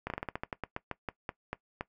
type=slowing click train; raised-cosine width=0.5 ms; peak=-19 dBFS; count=16; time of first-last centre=0.07-1.809 s; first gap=31 ms; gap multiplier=1.17; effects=noise-tail reverb RT60 0.1 s tail -19 dB re dry